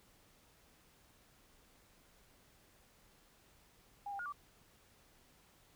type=tone with pitch steps; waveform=sine; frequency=812 / 796 / 1432 / 1162 Hz; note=G#5 / G5 / F6 / D6; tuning=-39 / +26 / +43 / -19 cents; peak=-40 dBFS; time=4.06-4.324 s; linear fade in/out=5 ms; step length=66 ms; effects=pink hiss -67 dBFS RMS until 5.75 s